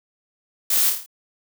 blue noise with echo, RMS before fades -20 dBFS, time 0.7-0.9 s, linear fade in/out 5 ms, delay 27 ms, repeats 6, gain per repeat -4 dB, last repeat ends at 1.062 s, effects none

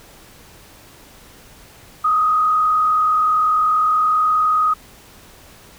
sine tone with frequency modulation, 1250 Hz, D#6, 8 cents sharp, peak -13 dBFS, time 2.04-4.74 s, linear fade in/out 10 ms, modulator 40.6 Hz, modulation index 0.58, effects pink hiss -45 dBFS RMS until 5.78 s

